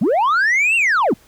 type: linear two-way sweep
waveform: sine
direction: up then down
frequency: 160.2 to 2794 to 160.2 Hz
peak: -10 dBFS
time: 0.01-1.14 s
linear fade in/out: 10 ms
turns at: 0.76 s
effects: tanh soft clip ceiling -12 dBFS + pink hiss -51 dBFS RMS until 1.27 s